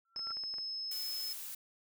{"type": "tone with exponential growth", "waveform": "sine", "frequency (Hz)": 1355, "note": "E6", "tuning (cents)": 47, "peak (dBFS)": -40, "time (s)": [0.05, 0.32], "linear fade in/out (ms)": 2, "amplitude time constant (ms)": 57}
{"type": "tone", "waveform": "sine", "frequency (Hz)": 5190, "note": "E8", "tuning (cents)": -28, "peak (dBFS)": -37, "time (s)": [0.16, 1.33], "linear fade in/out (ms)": 2}
{"type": "clicks", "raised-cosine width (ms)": 0.5, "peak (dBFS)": -38, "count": 8, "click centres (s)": [0.162, 0.193, 0.271, 0.306, 0.37, 0.437, 0.54, 0.584]}
{"type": "noise", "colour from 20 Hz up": "blue", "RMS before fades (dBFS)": -44, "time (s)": [0.91, 1.55], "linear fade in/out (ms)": 5}
{"effects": []}